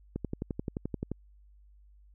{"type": "click train", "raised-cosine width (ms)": 3, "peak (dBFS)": -20, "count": 12, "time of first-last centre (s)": [0.16, 1.117], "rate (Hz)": 11.5, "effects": ["added 50 Hz sine -55 dBFS peak until 2.14 s"]}